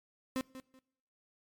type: tone with echo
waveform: 35% pulse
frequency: 261 Hz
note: C4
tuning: 4 cents flat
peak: -30 dBFS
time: 0.36-0.41 s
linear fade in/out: 0 ms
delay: 190 ms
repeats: 2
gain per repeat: -13 dB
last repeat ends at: 0.79 s
effects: noise-tail reverb RT60 0.8 s tail -23 dB re dry + MP3 96 kbps